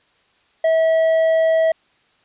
sine tone with tanh clipping, 647 Hz, E5, 32 cents flat, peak -14 dBFS, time 0.64-1.72 s, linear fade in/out 5 ms, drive 6 dB, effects white hiss -59 dBFS RMS until 2.24 s + resampled to 8000 Hz

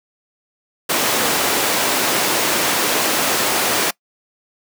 pink high-pass noise, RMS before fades -18 dBFS, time 0.89-3.91 s, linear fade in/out 10 ms, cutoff 320 Hz, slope 12 dB/octave, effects noise-tail reverb RT60 0.1 s tail -23 dB re dry

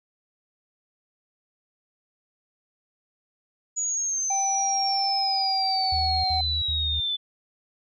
sine exponential sweep, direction down, 6870 to 3480 Hz, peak -24 dBFS, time 3.76-7.17 s, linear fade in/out 20 ms
triangle tone with pitch glide, 784 to 750.3 Hz, G5 to F#5, 0 to +24 cents, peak -23 dBFS, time 4.3-6.41 s, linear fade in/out 5 ms, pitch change -76 cents, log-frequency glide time 5.18-6.2 s
sine tone bursts, 77.78 Hz, D#2, in tune, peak -28 dBFS, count 3, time 5.92-7.002 s, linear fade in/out 5 ms, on 320 ms, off 61 ms
effects none

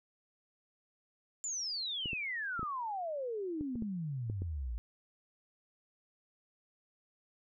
sine exponential sweep, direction down, 7270 to 53.7 Hz, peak -35 dBFS, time 1.44-4.78 s, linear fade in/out 0 ms
clicks, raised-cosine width 3 ms, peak -29 dBFS, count 9, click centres 2.058 / 2.132 / 2.594 / 2.63 / 3.61 / 3.756 / 3.823 / 4.299 / 4.42 s
effects none

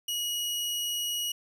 sawtooth tone, 2904 Hz, F#7, 33 cents flat, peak -26 dBFS, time 0.08-1.32 s, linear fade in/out 5 ms, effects none

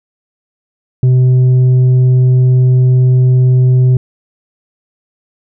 sine tone with tanh clipping, 127.3 Hz, C3, 47 cents flat, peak -6 dBFS, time 1.03-3.97 s, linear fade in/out 2 ms, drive 4 dB, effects none

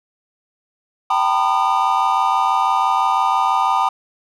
triangle tone cluster, 778 / 909 / 995 / 1220 Hz, G5 / A#5 / B5 / D#6, -13 / -44 / +13 / -34 cents, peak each -18 dBFS, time 1.1-3.89 s, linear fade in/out 5 ms, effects none

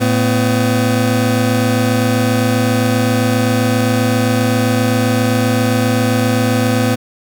25% pulse tone pair together, 112.5 / 252.6 Hz, A2 / B3, +39 / +39 cents, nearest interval octave + major second, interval 1400 cents, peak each -11 dBFS, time 0-6.96 s, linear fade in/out 20 ms, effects none

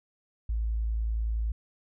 sine tone, 55.3 Hz, A1, 9 cents sharp, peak -26 dBFS, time 0.49-1.52 s, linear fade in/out 5 ms, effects none

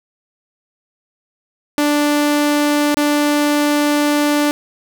sawtooth tone with dropouts, 293.7 Hz, D4, in tune, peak -9 dBFS, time 1.78-4.51 s, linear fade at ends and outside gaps 0 ms, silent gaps 2.944-2.97 s, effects none

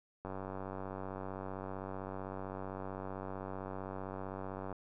click train, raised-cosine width 1 ms, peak -28 dBFS, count 429, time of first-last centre 0.25-4.727 s, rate 95.6 Hz, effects none

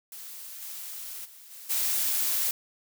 blue noise with level steps, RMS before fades -42 / -39 / -50 / -45 / -27 dBFS, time 0.12-2.51 s, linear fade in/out 2 ms, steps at 0.61 / 1.24 / 1.5 / 1.69 s, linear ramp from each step 20 ms, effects none

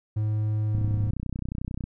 triangle tone with pitch glide, 107.1 to 104.77 Hz, A2 to G#2, -46 to +16 cents, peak -21 dBFS, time 0.16-1.11 s, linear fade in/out 10 ms, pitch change -38 cents, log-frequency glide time 0.67-0.83 s
click train, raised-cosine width 5 ms, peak -19 dBFS, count 35, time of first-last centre 0.75-1.84 s, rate 31.2 Hz
effects none

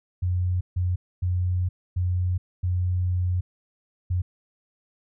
sine tone bursts at uneven times, 90.2 Hz, F#2, 44 cents flat, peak -21 dBFS, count 6, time 0.22-0.61 / 0.76-0.96 / 1.22-1.69 / 1.96-2.38 / 2.63-3.41 / 4.1-4.22 s, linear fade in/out 10 ms, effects none

